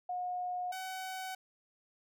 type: tone pair in turn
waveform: sine / sawtooth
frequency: 722 / 753.1 Hz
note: F#5 / F#5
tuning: -43 / +30 cents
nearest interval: minor second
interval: 73 cents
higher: second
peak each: -34 / -35 dBFS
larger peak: first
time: 0.09-0.72 / 0.72-1.35 s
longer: neither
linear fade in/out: 5 ms
effects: none